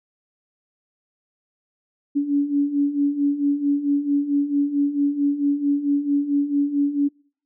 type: beating tone pair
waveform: sine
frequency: 282.3 / 286.8 Hz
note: C#4 / D4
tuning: +32 / -41 cents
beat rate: 4.5 Hz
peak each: -24 / -19 dBFS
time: 2.15-7.09 s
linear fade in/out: 20 ms
effects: noise-tail reverb RT60 0.5 s tail -26 dB re dry